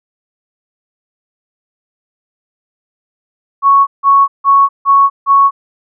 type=tone bursts; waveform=sine; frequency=1108.7 Hz; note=C#6; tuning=in tune; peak=-4 dBFS; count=5; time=3.62-5.51 s; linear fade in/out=50 ms; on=250 ms; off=160 ms; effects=none